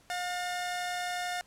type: tone pair together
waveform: sawtooth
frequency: 715 / 1803.2 Hz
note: F5 / A6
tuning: +41 / +42 cents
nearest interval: octave + major third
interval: 1601 cents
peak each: -29 / -36 dBFS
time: 0.1-1.41 s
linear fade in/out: 0 ms
effects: pink hiss -62 dBFS RMS until 1.46 s + low-pass 11000 Hz 12 dB/octave